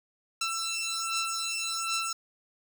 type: beating tone pair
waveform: 10% pulse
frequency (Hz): 1337 / 1338.3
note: E6 / E6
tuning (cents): +24 / +26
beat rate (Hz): 1.3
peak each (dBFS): -24 / -25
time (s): 0.41-2.13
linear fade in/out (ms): 5
effects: none